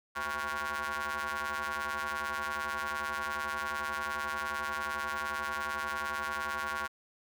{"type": "ring-modulated tone", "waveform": "sawtooth", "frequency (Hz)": 148.9, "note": "D3", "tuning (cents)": 24, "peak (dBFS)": -26, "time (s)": [0.15, 6.88], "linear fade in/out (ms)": 20, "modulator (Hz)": 1260, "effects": []}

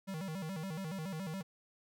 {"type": "tone with vibrato", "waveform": "square", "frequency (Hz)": 174.61, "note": "F3", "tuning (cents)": 0, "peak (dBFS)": -39, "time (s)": [0.07, 1.43], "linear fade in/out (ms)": 20, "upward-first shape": "square", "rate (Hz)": 7.1, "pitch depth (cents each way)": 180, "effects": []}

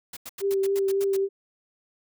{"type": "noise bursts", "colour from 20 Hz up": "white", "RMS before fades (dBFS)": -38, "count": 9, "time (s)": [0.13, 1.168], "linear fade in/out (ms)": 5, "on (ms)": 38, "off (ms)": 87}
{"type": "tone with vibrato", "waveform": "sine", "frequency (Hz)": 392, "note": "G4", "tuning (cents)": 0, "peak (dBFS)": -21, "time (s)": [0.4, 1.29], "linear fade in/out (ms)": 50, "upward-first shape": "triangle", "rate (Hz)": 3.6, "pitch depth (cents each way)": 23}
{"effects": []}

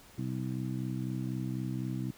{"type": "harmonic tone", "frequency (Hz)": 64, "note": "C2", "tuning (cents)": -38, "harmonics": [2, 3, 4, 5], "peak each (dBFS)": [-35, -38, -40, -41], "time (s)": [0.18, 2.11], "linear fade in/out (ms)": 5, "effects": ["pink hiss -56 dBFS RMS until 2.17 s"]}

